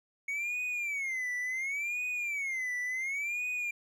triangle tone with vibrato, 2214 Hz, C#7, 3 cents flat, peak -30 dBFS, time 0.28-3.71 s, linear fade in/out 5 ms, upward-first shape sine, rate 0.7 Hz, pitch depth 200 cents each way, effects none

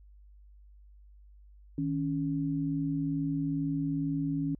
sine tone pair together, 156.42 / 278.7 Hz, D#3 / C#4, +10 / +9 cents, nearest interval minor seventh, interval 999 cents, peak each -32 / -30 dBFS, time 1.78-4.55 s, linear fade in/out 2 ms, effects added 50 Hz sine -52 dBFS peak until 4.59 s

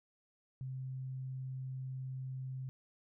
sine tone, 130.81 Hz, C3, in tune, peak -39 dBFS, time 0.61-2.69 s, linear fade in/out 0 ms, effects none

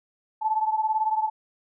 sine beating tone pair, 867 / 885 Hz, A5 / A5, -26 / +10 cents, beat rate 18 Hz, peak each -23 / -27 dBFS, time 0.41-1.3 s, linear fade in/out 20 ms, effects none

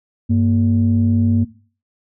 sine tone pair together, 98 / 233.2 Hz, G2 / A#3, 0 / +1 cents, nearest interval octave + minor third, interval 1501 cents, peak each -14 dBFS, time 0.29-1.45 s, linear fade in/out 20 ms, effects noise-tail reverb RT60 0.4 s tail -17 dB re dry + tanh soft clip ceiling -6 dBFS

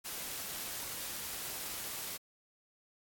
white noise, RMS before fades -41 dBFS, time 0.04-2.18 s, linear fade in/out 20 ms, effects AAC 64 kbps

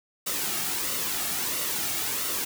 white noise with flanger, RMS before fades -29 dBFS, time 0.26-2.45 s, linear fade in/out 10 ms, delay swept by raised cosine 1.2 to 2.02 ms, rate 1.5 Hz, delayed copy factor -0.5, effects none

